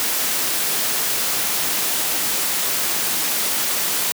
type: noise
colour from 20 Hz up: white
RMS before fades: -21 dBFS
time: 0-4.12 s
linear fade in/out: 0 ms
effects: high-pass 150 Hz 12 dB/octave